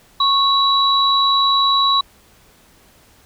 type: tone pair together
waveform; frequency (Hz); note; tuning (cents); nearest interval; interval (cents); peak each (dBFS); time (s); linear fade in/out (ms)
sine; 1100 / 3910; C#6 / B7; -14 / -18; octave + minor seventh; 2196; -15; 0.2-2.01; 5
effects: pink hiss -51 dBFS RMS until 3.25 s